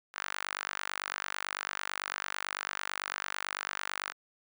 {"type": "tone with high-pass filter", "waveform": "sawtooth", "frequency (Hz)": 49, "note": "G1", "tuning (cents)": 0, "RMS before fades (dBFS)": -38, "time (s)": [0.13, 4.14], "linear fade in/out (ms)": 50, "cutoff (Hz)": 1400, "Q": 2, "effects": []}